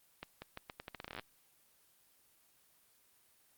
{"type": "accelerating click train", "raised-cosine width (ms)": 0.3, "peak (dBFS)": -27, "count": 17, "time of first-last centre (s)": [0.23, 1.196], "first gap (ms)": 190, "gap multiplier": 0.81, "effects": ["white hiss -69 dBFS RMS until 3.57 s", "Opus 24 kbps"]}